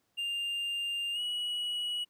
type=tone with pitch glide; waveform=triangle; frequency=2800 to 2922 Hz; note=F7 to F#7; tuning=+4 to -22 cents; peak=-30 dBFS; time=0.17-2.05 s; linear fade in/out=20 ms; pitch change=+74 cents; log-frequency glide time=1.13-1.2 s; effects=pink hiss -75 dBFS RMS until 2.09 s + high-pass 100 Hz 12 dB/octave